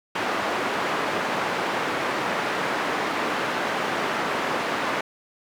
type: band-pass noise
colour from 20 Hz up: white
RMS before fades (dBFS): -26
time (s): 0.15-5.01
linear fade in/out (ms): 5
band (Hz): 210 to 1500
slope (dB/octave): 12
effects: none